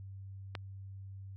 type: click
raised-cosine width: 0.3 ms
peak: -22 dBFS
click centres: 0.552 s
effects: added 97 Hz sine -44 dBFS peak until 1.36 s + AAC 48 kbps